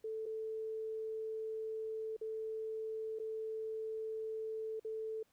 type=tone with dropouts; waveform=sine; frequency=440 Hz; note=A4; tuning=in tune; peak=-38 dBFS; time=0.04-5.23 s; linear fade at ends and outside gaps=5 ms; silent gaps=0.258-0.262 / 2.166-2.212 / 3.189-3.197 / 4.797-4.847 s; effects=pink hiss -75 dBFS RMS until 5.32 s